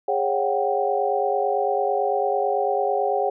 sine tone cluster, 410.4 / 550 / 730 / 779 Hz, G#4 / C#5 / F#5 / G5, -21 / -14 / -24 / -11 cents, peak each -25 dBFS, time 0.08-3.3 s, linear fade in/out 5 ms, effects none

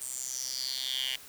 10% pulse tone with high-pass filter sweep, 130.3 Hz, C3, 7 cents flat, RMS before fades -35 dBFS, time 0.01-1.16 s, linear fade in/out 2 ms, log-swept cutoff 8600 to 2700 Hz, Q 5.5, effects white hiss -50 dBFS RMS until 1.28 s

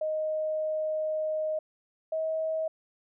sine tone pair in turn, 622.3 / 637.2 Hz, D#5 / D#5, 0 / +41 cents, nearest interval unison, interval 41 cents, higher second, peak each -27 dBFS, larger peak neither, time 0.01-1.59 / 2.12-2.68 s, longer first, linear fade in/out 5 ms, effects none

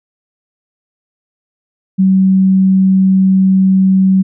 sine tone, 190 Hz, F#3, 46 cents sharp, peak -6 dBFS, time 1.98-4.23 s, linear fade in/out 20 ms, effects none

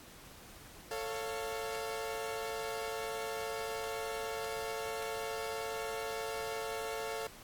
sawtooth chord, A augmented, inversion none, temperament equal with one note detuned, 444.6 / 554.4 / 698.5 Hz, A4 / C#5 / E#5, +18 / 0 / 0 cents, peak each -35 / -39 / -39 dBFS, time 0.91-7.27 s, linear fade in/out 2 ms, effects pink hiss -54 dBFS RMS until 7.43 s + AAC 64 kbps

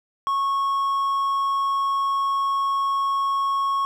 triangle tone, 1100 Hz, C#6, 14 cents flat, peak -18 dBFS, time 0.27-3.85 s, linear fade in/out 0 ms, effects none

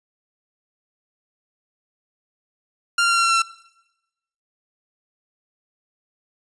sawtooth tone with pitch steps, 1393 / 1385 / 1377 / 1369.1 / 1361.2 / 1353.3 / 1345.5 Hz, F6 / F6 / F6 / F6 / F6 / E6 / E6, -5 / -15 / -25 / -35 / -45 / +45 / +35 cents, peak -12 dBFS, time 2.98-3.421 s, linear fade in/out 5 ms, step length 63 ms, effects noise-tail reverb RT60 1.0 s tail -22 dB re dry + resampled to 22050 Hz

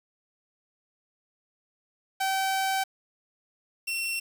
sawtooth tone pair in turn, 770 / 2714 Hz, G5 / E7, -31 / +50 cents, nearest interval octave + minor seventh, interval 2181 cents, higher second, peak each -21 / -25 dBFS, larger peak first, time 2.2-2.84 / 3.87-4.2 s, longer first, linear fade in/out 10 ms, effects 8-bit

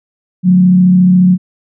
sine tone with frequency modulation, 182.3 Hz, F#3, 25 cents flat, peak -4 dBFS, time 0.43-1.38 s, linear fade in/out 50 ms, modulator 34.2 Hz, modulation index 0.33, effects none

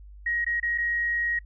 sine tone with dropouts, 1889 Hz, A#6, 22 cents sharp, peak -24 dBFS, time 0.26-1.39 s, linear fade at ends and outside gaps 5 ms, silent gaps 0.446-0.464 / 0.6-0.628 / 0.778-0.782 s, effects noise-tail reverb RT60 0.1 s tail -25 dB re dry + added 50 Hz sine -43 dBFS peak until 1.45 s

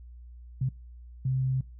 sine tone bursts at uneven times, 131 Hz, C3, 2 cents sharp, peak -24 dBFS, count 2, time 0.61-0.69 / 1.25-1.61 s, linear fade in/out 5 ms, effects noise-tail reverb RT60 0.3 s tail -24 dB re dry + added 60 Hz sine -44 dBFS peak until 1.79 s

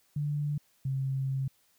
sine tone pair in turn, 146.83 / 134.33 Hz, D3 / C3, 0 / +46 cents, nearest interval major second, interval 154 cents, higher first, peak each -28 dBFS, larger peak neither, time 0.16-0.58 / 0.85-1.48 s, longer second, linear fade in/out 5 ms, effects white hiss -68 dBFS RMS until 1.78 s

